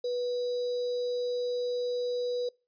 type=tone with sample-and-hold; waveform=sine; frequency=490.2 Hz; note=B4; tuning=13 cents flat; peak=-28 dBFS; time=0.04-2.49 s; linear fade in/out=5 ms; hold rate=4410 Hz; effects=noise-tail reverb RT60 0.3 s tail -24 dB re dry + resampled to 11025 Hz